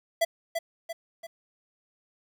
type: tone with echo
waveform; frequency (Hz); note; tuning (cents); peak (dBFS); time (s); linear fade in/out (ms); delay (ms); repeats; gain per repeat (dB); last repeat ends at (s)
square; 666; E5; +18; -21; 0.21-0.25; 10; 340; 3; -6; 1.27
effects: 10-bit